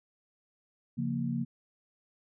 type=chord; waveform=sine; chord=Bb minor; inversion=first; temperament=equal; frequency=138.59 / 174.61 / 233.1 Hz; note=Db3 / F3 / Bb3; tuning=0 / 0 / 0 cents; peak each=-34 / -36 / -32 dBFS; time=0.97-1.45 s; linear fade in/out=20 ms; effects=none